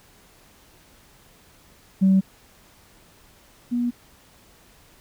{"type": "tone pair in turn", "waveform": "sine", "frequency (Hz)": [191.2, 241.5], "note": ["G3", "B3"], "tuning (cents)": [-43, -39], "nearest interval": "major third", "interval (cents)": 404, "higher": "second", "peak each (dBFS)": [-12, -20], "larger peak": "first", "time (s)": [[2.01, 2.21], [3.71, 3.91]], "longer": "neither", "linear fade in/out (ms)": 20, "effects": ["tanh soft clip ceiling -10 dBFS", "pink hiss -54 dBFS RMS until 5 s"]}